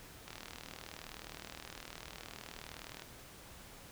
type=click train; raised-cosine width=0.2 ms; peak=-28 dBFS; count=109; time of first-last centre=0.28-3.021 s; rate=39.4 Hz; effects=pink hiss -54 dBFS RMS until 3.91 s